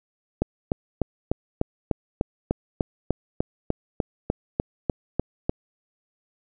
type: click train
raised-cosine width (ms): 2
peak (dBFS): -8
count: 18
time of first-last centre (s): 0.42-5.495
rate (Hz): 3.35
effects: none